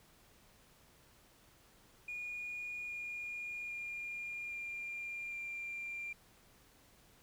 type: tone with pitch steps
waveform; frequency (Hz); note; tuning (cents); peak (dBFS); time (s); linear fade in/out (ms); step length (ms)
sine; 2440 / 2425 / 2409 / 2394 / 2379; D#7 / D#7 / D7 / D7 / D7; -34 / -45 / +43 / +33 / +22; -39; 2.08-6.13; 5; 810
effects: tanh soft clip ceiling -36 dBFS + pink hiss -65 dBFS RMS until 7.22 s